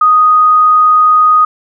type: tone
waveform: sine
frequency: 1244.5 Hz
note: D#6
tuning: in tune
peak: -4 dBFS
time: 0.01-1.45 s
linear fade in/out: 5 ms
effects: none